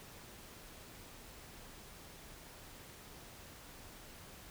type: silence
effects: pink hiss -54 dBFS RMS until 4.5 s